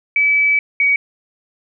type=tone pair in turn; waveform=sine; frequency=2296 / 2259 Hz; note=D7 / C#7; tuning=-40 / +32 cents; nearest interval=unison; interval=28 cents; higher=first; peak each=-11 dBFS; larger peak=neither; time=0.16-0.59 / 0.8-0.96 s; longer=first; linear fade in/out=2 ms; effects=none